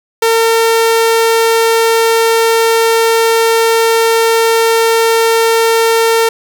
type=tone; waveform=sawtooth; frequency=454.6 Hz; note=A#4; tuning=43 cents flat; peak=-4 dBFS; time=0.22-6.29 s; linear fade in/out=5 ms; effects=none